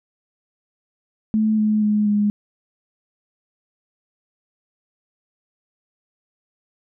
sine tone with pitch steps, 217 / 213.6 / 210.3 / 207.1 Hz, A3 / G#3 / G#3 / G#3, -24 / +49 / +22 / -5 cents, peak -15 dBFS, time 1.34-2.3 s, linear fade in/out 0 ms, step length 240 ms, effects none

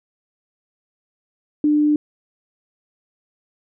sine tone, 298.4 Hz, D4, 28 cents sharp, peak -13 dBFS, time 1.64-1.96 s, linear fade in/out 2 ms, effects none

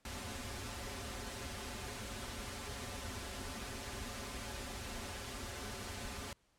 pink noise with comb filter, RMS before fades -44 dBFS, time 0.05-6.33 s, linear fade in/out 2 ms, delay 6.3 ms, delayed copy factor -0.9, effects pink hiss -74 dBFS RMS until 6.58 s + low-pass 10000 Hz 12 dB/octave

